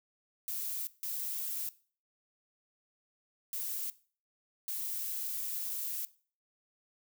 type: noise bursts at uneven times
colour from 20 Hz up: violet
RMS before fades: -37 dBFS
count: 4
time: 0.48-0.87 / 1.03-1.69 / 3.53-3.9 / 4.68-6.05 s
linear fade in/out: 0 ms
effects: noise-tail reverb RT60 0.4 s tail -18 dB re dry